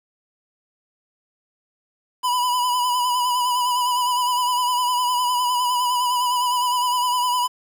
square tone with vibrato, 987.8 Hz, B5, in tune, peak -19 dBFS, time 2.23-7.48 s, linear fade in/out 20 ms, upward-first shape sine, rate 9.8 Hz, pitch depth 40 cents each way, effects 8-bit

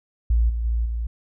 sine tone with level steps, 57.4 Hz, A#1, 26 cents flat, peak -15 / -22 / -19 / -23 dBFS, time 0.3-1.07 s, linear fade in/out 5 ms, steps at 0.49 / 0.64 / 0.85 s, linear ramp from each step 10 ms, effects none

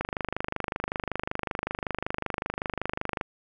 click train, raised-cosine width 0.5 ms, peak -13 dBFS, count 82, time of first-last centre 0.01-3.212 s, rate 25.3 Hz, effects none

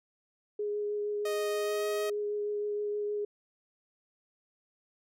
sine tone with vibrato, 415.3 Hz, G#4, in tune, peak -30 dBFS, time 0.59-3.25 s, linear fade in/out 5 ms, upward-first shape triangle, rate 6.4 Hz, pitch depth 12 cents each way
sawtooth tone with pitch glide, 622.3 to 629.9 Hz, D#5 to D#5, 0 to +21 cents, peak -30 dBFS, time 1.25-2.1 s, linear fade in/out 5 ms, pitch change +21 cents, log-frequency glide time 1.57-1.84 s
effects none

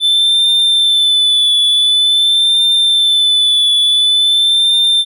triangle tone with vibrato, 3520 Hz, A7, in tune, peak -7 dBFS, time 0-5.05 s, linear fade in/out 50 ms, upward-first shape triangle, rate 0.47 Hz, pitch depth 41 cents each way, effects none

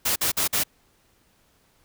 white noise bursts, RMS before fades -23 dBFS, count 4, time 0.05-0.637 s, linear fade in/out 10 ms, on 110 ms, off 49 ms, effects pink hiss -63 dBFS RMS until 1.84 s

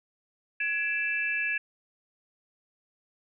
sine tone cluster, 1681 / 2355 / 2647 Hz, G#6 / D7 / E7, +20 / +4 / +7 cents, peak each -30 / -33 / -30 dBFS, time 0.6-1.58 s, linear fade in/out 5 ms, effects none

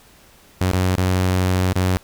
sawtooth tone with dropouts, 92.3 Hz, F#2, 4 cents flat, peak -12 dBFS, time 0.61-1.97 s, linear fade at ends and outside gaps 0 ms, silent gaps 0.714-0.734 / 0.954-0.978 / 1.729-1.756 s, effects pink hiss -50 dBFS RMS until 2.03 s

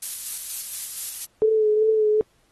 violet noise with tremolo, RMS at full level -26 dBFS, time 0.02-1.25 s, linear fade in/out 5 ms, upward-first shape square, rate 4.2 Hz, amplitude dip 30%
sine tone with vibrato, 432.2 Hz, A4, 31 cents flat, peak -16 dBFS, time 1.42-2.21 s, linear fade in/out 0 ms, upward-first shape sine, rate 2.6 Hz, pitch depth 31 cents each way
effects pink hiss -64 dBFS RMS until 2.51 s + AAC 32 kbps

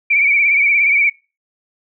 sine tone with vibrato, 2295 Hz, D7, 40 cents flat, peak -10 dBFS, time 0.1-1.1 s, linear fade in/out 10 ms, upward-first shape sine, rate 17 Hz, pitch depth 66 cents each way, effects noise-tail reverb RT60 0.3 s tail -24 dB re dry

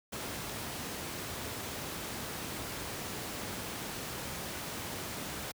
pink noise, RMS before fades -39 dBFS, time 0.12-5.52 s, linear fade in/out 10 ms, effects high-pass 80 Hz 12 dB/octave

